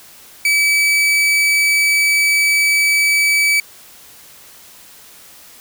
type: tone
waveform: 40% pulse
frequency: 2295 Hz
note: D7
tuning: 40 cents flat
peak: -11 dBFS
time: 0.45-3.6 s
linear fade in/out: 2 ms
effects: white hiss -42 dBFS RMS until 5.6 s